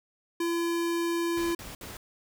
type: tone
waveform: square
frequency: 339.2 Hz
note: E4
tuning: 50 cents sharp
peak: -27 dBFS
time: 0.4-1.55 s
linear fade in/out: 5 ms
type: noise bursts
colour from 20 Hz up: pink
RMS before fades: -42 dBFS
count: 3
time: 1.37-1.97 s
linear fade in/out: 2 ms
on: 160 ms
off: 60 ms
effects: none